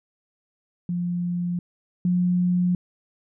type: tone pair in turn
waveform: sine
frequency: 175.5 / 178.77 Hz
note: F3 / F3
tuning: +9 / +41 cents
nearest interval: unison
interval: 32 cents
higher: second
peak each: -23 / -18 dBFS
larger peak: second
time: 0.89-1.59 / 2.05-2.75 s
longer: neither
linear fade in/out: 2 ms
effects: none